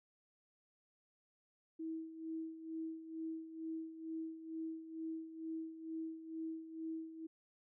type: tone with tremolo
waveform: sine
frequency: 322.6 Hz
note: E4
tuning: 37 cents flat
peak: -39 dBFS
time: 1.79-7.27 s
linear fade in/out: 10 ms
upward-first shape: sine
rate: 2.2 Hz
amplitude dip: 70%
effects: none